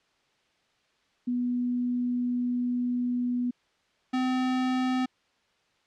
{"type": "tone pair in turn", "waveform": ["sine", "square"], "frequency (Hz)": [245.5, 256], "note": ["B3", "C4"], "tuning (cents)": [-10, -38], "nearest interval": "minor second", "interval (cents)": 72, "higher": "second", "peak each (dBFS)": -25, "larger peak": "neither", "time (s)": [[1.27, 3.51], [4.13, 5.06]], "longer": "first", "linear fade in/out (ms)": 10, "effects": ["white hiss -68 dBFS RMS until 5.86 s", "low-pass 4000 Hz 12 dB/octave"]}